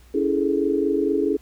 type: chord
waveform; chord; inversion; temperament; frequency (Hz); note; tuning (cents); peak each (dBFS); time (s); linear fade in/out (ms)
sine; A major seventh; first; equal with one note detuned; 281.5 / 329.6 / 415.3 / 440; C#4 / E4 / G#4 / A4; +27 / 0 / 0 / 0; -24 / -24 / -22 / -28; 0.14-1.37; 10
effects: added 60 Hz sine -47 dBFS peak until 1.41 s + pink hiss -56 dBFS RMS until 1.41 s